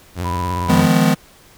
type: tone with vibrato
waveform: sawtooth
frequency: 88.7 Hz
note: F2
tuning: 27 cents sharp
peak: -17 dBFS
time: 0.15-0.89 s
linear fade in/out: 50 ms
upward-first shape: square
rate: 17 Hz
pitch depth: 84 cents each way
type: tone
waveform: sine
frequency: 987.8 Hz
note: B5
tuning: in tune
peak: -22 dBFS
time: 0.24-0.82 s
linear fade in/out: 20 ms
type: chord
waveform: square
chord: F half-diminished seventh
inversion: third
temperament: just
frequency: 157.15 / 174.61 / 209.5 / 251.4 Hz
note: Eb3 / F3 / Ab3 / Cb4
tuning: +18 / 0 / +15 / +31 cents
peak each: -18 dBFS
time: 0.68-1.15 s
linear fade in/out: 20 ms
effects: pink hiss -47 dBFS RMS until 1.57 s